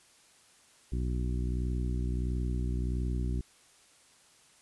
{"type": "harmonic tone", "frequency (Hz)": 61.5, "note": "B1", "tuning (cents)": -7, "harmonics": [1, 2, 3, 4, 5, 6], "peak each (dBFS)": [-30, -36, -40, -42, -44, -46], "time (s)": [0.92, 3.41], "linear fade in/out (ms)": 5, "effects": ["white hiss -61 dBFS RMS until 4.61 s", "resampled to 24000 Hz"]}